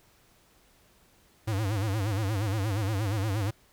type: tone with vibrato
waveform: square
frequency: 103.1 Hz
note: G#2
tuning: 12 cents flat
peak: -27 dBFS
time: 1.47-3.51 s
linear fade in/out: 10 ms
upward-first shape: sine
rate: 8.5 Hz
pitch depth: 150 cents each way
effects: pink hiss -62 dBFS RMS until 3.72 s